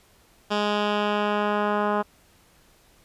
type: tone with low-pass filter sweep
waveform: 10% pulse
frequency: 207.7 Hz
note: G#3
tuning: in tune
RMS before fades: -24 dBFS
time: 0.5-2.03 s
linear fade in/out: 20 ms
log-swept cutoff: 4300 to 1300 Hz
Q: 1.3
effects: pink hiss -58 dBFS RMS until 3.04 s + resampled to 32000 Hz